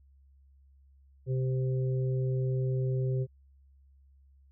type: harmonic tone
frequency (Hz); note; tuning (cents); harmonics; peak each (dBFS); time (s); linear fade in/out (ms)
130; C3; -11; 1 / 3 / 4; -27 / -36 / -42; 1.26-3.27; 50
effects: added 68 Hz sine -57 dBFS peak until 4.51 s